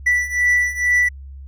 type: beating tone pair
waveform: triangle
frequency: 1965 / 1967.2 Hz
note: B6 / B6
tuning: -9 / -7 cents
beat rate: 2.2 Hz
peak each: -18 / -15 dBFS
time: 0.06-1.09 s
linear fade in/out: 10 ms
effects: added 68 Hz sine -33 dBFS peak until 1.47 s